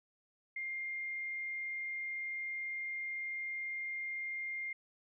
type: tone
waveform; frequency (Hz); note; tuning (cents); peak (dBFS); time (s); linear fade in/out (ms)
sine; 2113; C7; +16; -37; 0.56-4.73; 5
effects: none